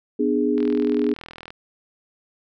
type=chord; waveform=sine; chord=G# diminished; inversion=first; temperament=just; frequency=249.2 / 299 / 415.3 Hz; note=B3 / D4 / G#4; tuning=+16 / +31 / 0 cents; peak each=-22 dBFS; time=0.19-1.14 s; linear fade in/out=10 ms
type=click train; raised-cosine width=0.3 ms; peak=-21 dBFS; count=39; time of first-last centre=0.58-1.505 s; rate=41.1 Hz
effects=none